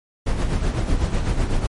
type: noise with tremolo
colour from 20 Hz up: brown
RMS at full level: -18 dBFS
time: 0.26-1.67 s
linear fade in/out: 10 ms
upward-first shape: sine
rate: 8 Hz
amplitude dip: 55%
effects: MP3 48 kbps